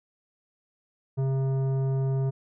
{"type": "tone with tanh clipping", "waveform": "sine", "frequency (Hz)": 134.1, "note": "C3", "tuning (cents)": 43, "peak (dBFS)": -25, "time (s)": [1.17, 2.31], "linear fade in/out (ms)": 20, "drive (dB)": 12, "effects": []}